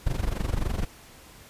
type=noise with amplitude modulation; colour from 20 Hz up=brown; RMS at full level=-23 dBFS; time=0.06-0.86 s; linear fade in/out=10 ms; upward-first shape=sine; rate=23.6 Hz; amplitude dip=85%; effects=pink hiss -50 dBFS RMS until 1.49 s + resampled to 32000 Hz